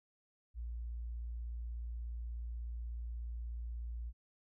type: tone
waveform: sine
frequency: 58.27 Hz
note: A#1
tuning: in tune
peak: -39 dBFS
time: 0.54-4.13 s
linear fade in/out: 50 ms
effects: none